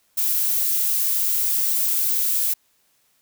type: noise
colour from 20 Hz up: violet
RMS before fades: -21 dBFS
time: 0.17-2.54 s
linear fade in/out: 10 ms
effects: white hiss -64 dBFS RMS until 3.21 s